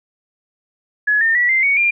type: tone with pitch steps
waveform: sine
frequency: 1693 / 1814.5 / 1944.7 / 2084 / 2234 / 2394 Hz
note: G#6 / A#6 / B6 / C7 / C#7 / D7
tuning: +33 / -47 / -27 / -7 / +13 / +33 cents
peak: -12 dBFS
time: 1.07-1.91 s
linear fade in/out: 10 ms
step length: 140 ms
effects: none